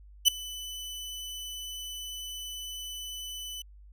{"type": "tone with ADSR envelope", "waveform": "sawtooth", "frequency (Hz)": 2997, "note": "F#7", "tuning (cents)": 22, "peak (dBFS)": -11, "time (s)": [0.25, 3.62], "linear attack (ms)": 31, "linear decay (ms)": 4, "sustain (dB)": -23, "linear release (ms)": 4, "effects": ["added 50 Hz sine -49 dBFS peak until 3.92 s"]}